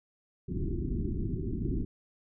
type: low-pass noise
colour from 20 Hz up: pink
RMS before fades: -32 dBFS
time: 0.48-1.85 s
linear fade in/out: 10 ms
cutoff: 390 Hz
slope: 96 dB/octave
effects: none